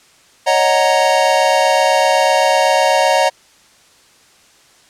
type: chord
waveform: square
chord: D# minor seventh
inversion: third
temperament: equal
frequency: 554.4 / 622.3 / 740 / 932.3 Hz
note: C#5 / D#5 / F#5 / A#5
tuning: 0 / 0 / 0 / 0 cents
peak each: -17 dBFS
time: 0.46-3.3 s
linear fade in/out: 20 ms
effects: white hiss -49 dBFS RMS until 4.89 s + low-pass 8000 Hz 12 dB/octave